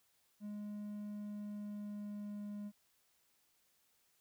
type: tone with pitch glide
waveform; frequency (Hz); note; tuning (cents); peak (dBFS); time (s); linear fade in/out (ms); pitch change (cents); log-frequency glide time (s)
triangle; 207.7 to 206.1; G#3 to G#3; 0 to -13; -40; 0.4-2.72; 50; -13; 1.04-2.6
effects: white hiss -75 dBFS RMS until 4.2 s